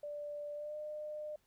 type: tone with pitch glide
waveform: sine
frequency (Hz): 587.3 to 604.2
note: D5 to D5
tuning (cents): 0 to +49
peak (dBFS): -40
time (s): 0.03-1.36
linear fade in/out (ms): 5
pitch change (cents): +49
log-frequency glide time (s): 0.54-0.75
effects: pink hiss -75 dBFS RMS until 1.46 s